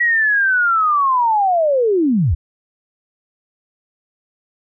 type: linear sweep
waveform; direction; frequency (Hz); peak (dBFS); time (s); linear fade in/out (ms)
sine; down; 1934 to 60.4; -12; 0-2.35; 10
effects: none